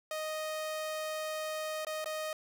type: tone with dropouts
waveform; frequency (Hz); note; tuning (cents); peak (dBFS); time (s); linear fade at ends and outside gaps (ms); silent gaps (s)
sawtooth; 622.3; D#5; 0; -31; 0.11-2.33; 2; 1.849-1.868 / 2.044-2.058
effects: none